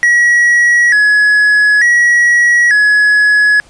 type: tone with vibrato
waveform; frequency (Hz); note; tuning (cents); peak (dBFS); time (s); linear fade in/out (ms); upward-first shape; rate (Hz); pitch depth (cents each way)
triangle; 1799; A6; +38; -4; 0.03-3.6; 0; square; 0.56; 110
effects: pink hiss -44 dBFS RMS until 3.69 s + resampled to 22050 Hz